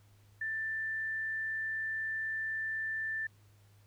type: tone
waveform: sine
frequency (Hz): 1772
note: A6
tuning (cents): +12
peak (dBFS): -33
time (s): 0.41-3.27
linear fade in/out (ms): 5
effects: added 102 Hz sine -60 dBFS peak until 3.86 s + pink hiss -69 dBFS RMS until 3.86 s